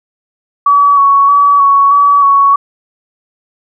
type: tone with vibrato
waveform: sine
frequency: 1128 Hz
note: C#6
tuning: 30 cents sharp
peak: -4 dBFS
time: 0.66-2.56 s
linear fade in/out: 5 ms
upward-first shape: square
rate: 1.6 Hz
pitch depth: 20 cents each way
effects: none